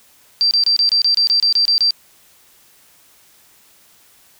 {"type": "tone bursts", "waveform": "sine", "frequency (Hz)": 4699, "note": "D8", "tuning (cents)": 0, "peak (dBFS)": -11, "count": 12, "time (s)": [0.41, 1.907], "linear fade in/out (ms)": 0, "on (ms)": 100, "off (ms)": 27, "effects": ["white hiss -51 dBFS RMS until 4.39 s"]}